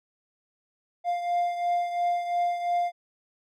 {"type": "beating tone pair", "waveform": "triangle", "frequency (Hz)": [700, 702.9], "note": ["F5", "F5"], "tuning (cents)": [4, 11], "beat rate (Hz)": 2.9, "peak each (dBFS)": [-23, -30], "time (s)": [1.04, 2.92], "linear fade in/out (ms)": 50, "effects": []}